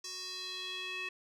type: tone with band-pass filter sweep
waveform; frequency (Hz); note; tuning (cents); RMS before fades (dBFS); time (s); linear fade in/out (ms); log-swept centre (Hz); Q
square; 370; F#4; 0; -41; 0.04-1.09; 5; 5700 to 2500; 3.7
effects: none